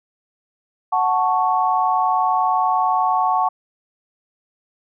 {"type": "chord", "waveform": "sine", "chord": "F# minor", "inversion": "none", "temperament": "equal", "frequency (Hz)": [740, 880, 1108.7], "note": ["F#5", "A5", "C#6"], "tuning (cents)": [0, 0, 0], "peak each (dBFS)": [-19, -20, -20], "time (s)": [0.92, 3.49], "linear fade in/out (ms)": 10, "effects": []}